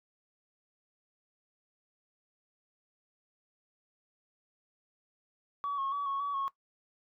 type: tone with pitch steps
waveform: sine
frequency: 1137 / 1089 / 1139 / 1103 / 1137 / 1096 Hz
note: C#6 / C#6 / C#6 / C#6 / C#6 / C#6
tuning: +44 / -31 / +47 / -9 / +44 / -20 cents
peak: -30 dBFS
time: 5.64-6.48 s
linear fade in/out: 0 ms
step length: 140 ms
effects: noise-tail reverb RT60 0.1 s tail -18 dB re dry + tanh soft clip ceiling -27 dBFS